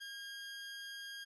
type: tone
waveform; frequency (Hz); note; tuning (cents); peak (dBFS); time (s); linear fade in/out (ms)
20% pulse; 1621; G#6; -42; -40; 0-1.25; 20
effects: resampled to 24000 Hz